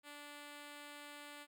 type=tone; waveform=5% pulse; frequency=291.8 Hz; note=D4; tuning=11 cents flat; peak=-39 dBFS; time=0.03-1.47 s; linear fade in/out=50 ms; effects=none